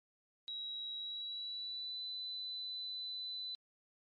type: tone with pitch glide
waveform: sine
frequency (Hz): 3861 to 4002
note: B7 to B7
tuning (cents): -40 to +22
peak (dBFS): -40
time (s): 0.48-3.55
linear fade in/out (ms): 0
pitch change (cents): +62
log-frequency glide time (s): 0.97-2.02
effects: MP3 48 kbps